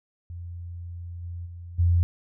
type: tone with level steps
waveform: sine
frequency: 86.6 Hz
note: F2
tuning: 14 cents flat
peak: -34 / -32 / -37 / -17 dBFS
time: 0.3-2.03 s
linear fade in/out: 0 ms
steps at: 1.22 / 1.45 / 1.78 s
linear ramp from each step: 20 ms
effects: none